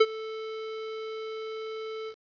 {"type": "tone with ADSR envelope", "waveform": "square", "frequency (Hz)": 439.8, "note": "A4", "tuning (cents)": -1, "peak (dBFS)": -14, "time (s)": [0, 2.15], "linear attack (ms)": 10, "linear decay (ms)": 43, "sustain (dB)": -21, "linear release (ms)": 70, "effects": ["resampled to 11025 Hz", "9-bit"]}